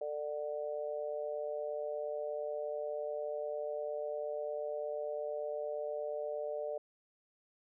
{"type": "harmonic tone", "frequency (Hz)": 148.6, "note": "D3", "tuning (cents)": 21, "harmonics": [3, 4, 5], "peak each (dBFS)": [-41, -37, -48], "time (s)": [0.01, 6.78], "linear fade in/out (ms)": 5, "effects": []}